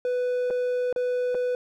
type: tone with dropouts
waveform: triangle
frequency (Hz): 496.3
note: B4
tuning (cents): +8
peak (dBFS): -21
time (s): 0.05-1.55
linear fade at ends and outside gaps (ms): 1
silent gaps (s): 0.503-0.507 / 0.927-0.961 / 1.346-1.35
effects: none